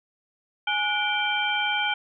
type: tone cluster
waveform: sine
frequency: 834 / 1459 / 2342 / 3135 Hz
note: G#5 / F#6 / D7 / G7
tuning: +7 / -25 / -5 / -1 cents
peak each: -28 dBFS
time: 0.67-1.94 s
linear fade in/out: 5 ms
effects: none